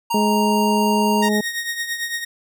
square tone, 932 Hz, A#5, 1 cent flat, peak -20 dBFS, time 0.1-1.29 s, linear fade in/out 10 ms
harmonic tone, 210.5 Hz, G#3, 24 cents sharp, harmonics 1 / 2 / 3 / 4, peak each -18 / -22 / -28 / -30 dBFS, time 0.14-1.41 s, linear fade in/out 5 ms
sawtooth tone with tremolo, 1864.7 Hz, A#6, in tune, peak -17 dBFS, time 1.22-2.25 s, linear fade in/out 10 ms, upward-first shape triangle, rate 8.9 Hz, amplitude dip 70%
effects none

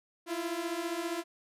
sawtooth beating tone pair, 329.6 / 344.6 Hz, E4 / F4, 0 / -23 cents, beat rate 15 Hz, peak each -33 / -31 dBFS, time 0.26-1.24 s, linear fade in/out 50 ms, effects resampled to 32000 Hz

